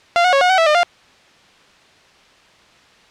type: tone with pitch steps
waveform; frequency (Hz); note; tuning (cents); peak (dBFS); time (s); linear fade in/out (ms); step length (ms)
sawtooth; 692 / 728 / 551 / 724 / 754 / 656 / 605 / 699; F5 / F#5 / C#5 / F#5 / F#5 / E5 / D#5 / F5; -16 / -28 / -11 / -38 / +32 / -9 / -49 / +1; -7; 0.16-0.832; 0; 84
effects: white hiss -49 dBFS RMS until 3.1 s + low-pass 4000 Hz 12 dB/octave